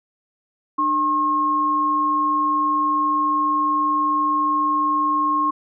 sine tone pair together, 300 / 1077.4 Hz, D4 / C#6, +37 / -50 cents, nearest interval octave + minor seventh, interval 2213 cents, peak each -26 / -17 dBFS, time 0.78-5.51 s, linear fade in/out 10 ms, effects none

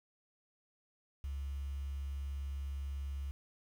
triangle tone, 69.3 Hz, C#2, in tune, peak -33 dBFS, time 1.24-3.31 s, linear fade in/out 0 ms, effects tanh soft clip ceiling -35 dBFS + 10-bit

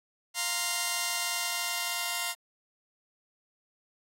5% pulse chord, F suspended fourth, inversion none, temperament just, 698.5 / 931.3 / 1047.7 Hz, F5 / Bb5 / C6, 0 / -2 / +2 cents, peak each -23 dBFS, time 0.34-2.35 s, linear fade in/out 50 ms, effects AAC 48 kbps

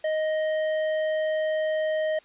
sine tone with tanh clipping, 624 Hz, D#5, 5 cents sharp, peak -25 dBFS, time 0.04-2.19 s, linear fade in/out 5 ms, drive 11 dB, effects white hiss -56 dBFS RMS until 2.24 s + resampled to 8000 Hz

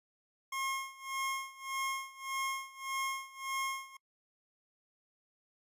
25% pulse tone with tremolo, 1076 Hz, C6, 48 cents sharp, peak -29 dBFS, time 0.52-3.97 s, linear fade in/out 5 ms, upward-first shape sine, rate 1.7 Hz, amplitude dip 90%, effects noise-tail reverb RT60 0.1 s tail -25 dB re dry + resampled to 32000 Hz

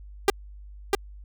sawtooth tone with echo, 397.8 Hz, G4, 25 cents sharp, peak -11 dBFS, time 0.28-0.3 s, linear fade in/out 2 ms, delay 650 ms, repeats 1, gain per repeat -3 dB, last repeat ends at 0.95 s, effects added 50 Hz sine -41 dBFS peak until 1.24 s

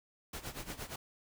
pink noise with tremolo, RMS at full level -41 dBFS, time 0.33-0.96 s, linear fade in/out 5 ms, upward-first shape sine, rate 8.6 Hz, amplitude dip 80%, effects none

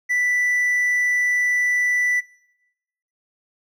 triangle tone, 1975.5 Hz, B6, in tune, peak -16 dBFS, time 0.09-2.21 s, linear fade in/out 20 ms, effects noise-tail reverb RT60 1.0 s tail -23 dB re dry

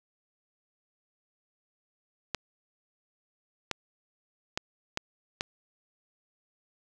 clicks, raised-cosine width 0.2 ms, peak -12 dBFS, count 5, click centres 2.347 / 3.713 / 4.575 / 4.974 / 5.409 s, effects none

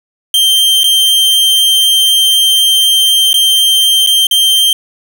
45% pulse tone with dropouts, 3148 Hz, G7, 7 cents sharp, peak -6 dBFS, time 0.34-4.73 s, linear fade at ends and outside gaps 2 ms, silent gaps 0.834-0.841 / 3.331-3.341 / 4.064-4.071 / 4.269-4.311 s, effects none

